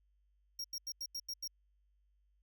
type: tone bursts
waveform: 45% pulse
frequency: 5590 Hz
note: F8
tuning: 1 cent sharp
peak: -39 dBFS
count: 7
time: 0.59-1.477 s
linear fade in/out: 5 ms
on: 53 ms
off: 86 ms
effects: added 50 Hz sine -70 dBFS peak until 2.42 s